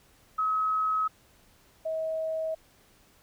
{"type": "tone pair in turn", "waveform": "sine", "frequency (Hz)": [1279, 639.5], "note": ["D#6", "D#5"], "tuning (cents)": [47, 47], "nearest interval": "octave", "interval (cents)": 1200, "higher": "first", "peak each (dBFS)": [-24, -28], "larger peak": "first", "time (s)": [[0.38, 1.08], [1.85, 2.55]], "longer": "neither", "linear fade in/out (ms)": 10, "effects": ["pink hiss -61 dBFS RMS until 3.22 s"]}